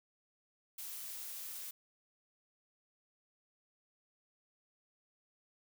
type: noise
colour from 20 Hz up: blue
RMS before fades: -45 dBFS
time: 0.78-1.71 s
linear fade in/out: 5 ms
effects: none